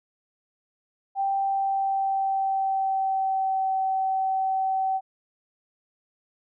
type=tone with pitch glide; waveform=sine; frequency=784 to 765.2 Hz; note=G5 to G5; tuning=0 to -42 cents; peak=-22 dBFS; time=1.15-5.01 s; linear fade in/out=50 ms; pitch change=-42 cents; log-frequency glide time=1.35-3.73 s; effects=none